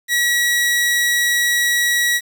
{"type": "tone", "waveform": "sawtooth", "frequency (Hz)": 1923, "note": "B6", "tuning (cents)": -47, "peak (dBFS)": -11, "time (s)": [0.08, 2.21], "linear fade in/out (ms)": 50, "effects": ["7-bit"]}